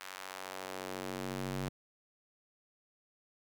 square tone with high-pass filter sweep, 47.03 Hz, F#1, 29 cents sharp, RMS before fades -41 dBFS, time 0-1.69 s, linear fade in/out 10 ms, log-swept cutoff 1400 to 120 Hz, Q 0.9, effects none

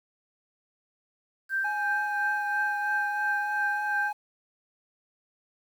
sine tone with tremolo, 1569 Hz, G6, 1 cent sharp, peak -24 dBFS, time 1.49-4.12 s, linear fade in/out 50 ms, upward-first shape triangle, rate 2.9 Hz, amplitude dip 60%
triangle tone with vibrato, 830.6 Hz, G#5, in tune, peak -28 dBFS, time 1.64-4.13 s, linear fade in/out 10 ms, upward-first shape triangle, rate 3.3 Hz, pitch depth 17 cents each way
effects 9-bit

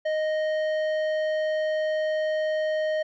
triangle tone with tanh clipping, 621 Hz, D#5, 3 cents flat, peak -25 dBFS, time 0.05-3.03 s, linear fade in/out 10 ms, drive 15 dB, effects none

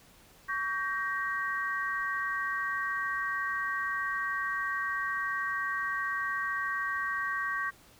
sine chord, G diminished, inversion second, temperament just, 1128.9 / 1568 / 1881.6 Hz, Db6 / G6 / Bb6, +31 / 0 / +16 cents, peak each -34 dBFS, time 0.48-7.71 s, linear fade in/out 20 ms, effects pink hiss -58 dBFS RMS until 7.99 s

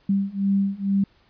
sine beating tone pair, 196 / 198.2 Hz, G3 / G3, 0 / +19 cents, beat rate 2.2 Hz, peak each -23 / -22 dBFS, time 0.09-1.04 s, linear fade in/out 5 ms, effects pink hiss -60 dBFS RMS until 1.29 s + resampled to 11025 Hz

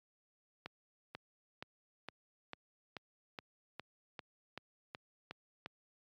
accelerating click train, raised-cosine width 0.3 ms, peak -27 dBFS, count 13, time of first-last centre 0.66-5.661 s, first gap 490 ms, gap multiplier 0.97, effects high-pass 100 Hz 12 dB/octave + MP3 96 kbps

